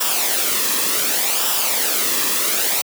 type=noise with flanger; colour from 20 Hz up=white; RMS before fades=-19 dBFS; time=0-2.82 s; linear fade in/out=10 ms; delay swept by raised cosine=0.46 to 1.38 ms; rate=0.67 Hz; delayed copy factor=-0.55; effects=high-pass 200 Hz 12 dB/octave